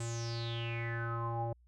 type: tone with low-pass filter sweep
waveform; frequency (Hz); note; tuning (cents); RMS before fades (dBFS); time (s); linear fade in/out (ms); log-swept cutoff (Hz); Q
square; 116.54; A#2; 0; -37; 0-1.53; 5; 8100 to 670; 8.6
effects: added 60 Hz sine -61 dBFS peak until 1.67 s